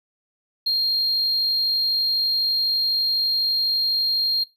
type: tone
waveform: triangle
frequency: 4216 Hz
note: C8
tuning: 12 cents sharp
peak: -15 dBFS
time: 0.66-4.44 s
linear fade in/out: 10 ms
effects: noise-tail reverb RT60 0.2 s tail -20 dB re dry + tanh soft clip ceiling -16 dBFS